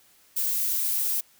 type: noise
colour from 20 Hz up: violet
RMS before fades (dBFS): -26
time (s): 0.36-1.21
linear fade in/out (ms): 10
effects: white hiss -59 dBFS RMS until 1.39 s